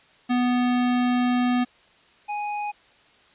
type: tone pair in turn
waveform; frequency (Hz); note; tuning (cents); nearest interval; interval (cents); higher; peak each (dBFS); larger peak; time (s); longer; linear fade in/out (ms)
square; 246.9 / 830.5; B3 / G#5; 0 / 0; octave + major sixth; 2100; second; -20 / -27; first; 0.29-1.65 / 2.28-2.72; first; 20
effects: white hiss -56 dBFS RMS until 3.34 s + resampled to 8000 Hz